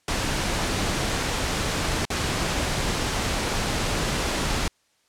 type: noise with dropouts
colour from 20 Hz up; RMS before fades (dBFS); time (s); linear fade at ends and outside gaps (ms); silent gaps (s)
pink; -25; 0.08-4.68; 2; 2.053-2.102
effects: white hiss -66 dBFS RMS until 5.08 s + low-pass 8000 Hz 12 dB/octave